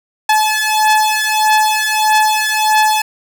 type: beating tone pair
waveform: sawtooth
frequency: 860 / 861.6 Hz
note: A5 / A5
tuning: -40 / -37 cents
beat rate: 1.6 Hz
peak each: -10 dBFS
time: 0.29-3.02 s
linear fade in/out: 5 ms
effects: none